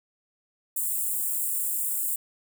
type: high-pass noise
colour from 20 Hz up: white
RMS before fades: -28 dBFS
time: 0.76-2.16 s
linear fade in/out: 5 ms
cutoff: 7400 Hz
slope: 96 dB/octave
effects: none